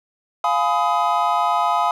triangle chord, F half-diminished seventh, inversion none, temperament just, 698.5 / 838.1 / 1005.8 / 1257.2 Hz, F5 / Ab5 / Cb6 / Eb6, 0 / +16 / +31 / +18 cents, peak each -20 dBFS, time 0.44-1.91 s, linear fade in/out 2 ms, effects none

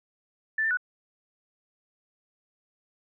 sine tone with pitch steps, 1761 / 1786 / 1476 Hz, A6 / A6 / F#6, +1 / +25 / -5 cents, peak -23 dBFS, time 0.58-0.772 s, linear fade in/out 5 ms, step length 64 ms, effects none

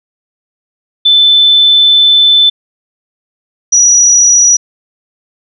sine tone pair in turn, 3520 / 5833 Hz, A7 / F#8, 0 / -26 cents, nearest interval major sixth, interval 874 cents, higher second, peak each -3 dBFS, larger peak neither, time 1.05-2.5 / 3.72-4.57 s, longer first, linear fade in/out 10 ms, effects none

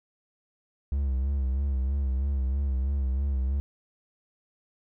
triangle tone with vibrato, 67.4 Hz, C#2, 48 cents flat, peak -22 dBFS, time 0.92-3.6 s, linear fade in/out 0 ms, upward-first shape sine, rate 3.1 Hz, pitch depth 77 cents each way, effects none

